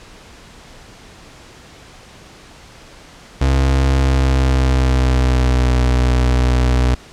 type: tone with pitch glide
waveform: 35% pulse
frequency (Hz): 66.8 to 62.33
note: C2 to B1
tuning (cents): +36 to +17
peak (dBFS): -10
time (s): 3.41-6.95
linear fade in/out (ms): 5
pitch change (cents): -119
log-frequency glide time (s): 3.95-5.74
effects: pink hiss -41 dBFS RMS until 7.12 s + low-pass 7000 Hz 12 dB/octave